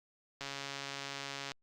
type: click train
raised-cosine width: 0.2 ms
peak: -23 dBFS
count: 155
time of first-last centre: 0.41-1.518 s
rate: 139 Hz
effects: Opus 48 kbps